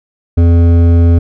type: tone with hard clipping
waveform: sine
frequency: 84.9 Hz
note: F2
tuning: 48 cents flat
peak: -6 dBFS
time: 0.37-1.19 s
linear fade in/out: 10 ms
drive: 11 dB
effects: none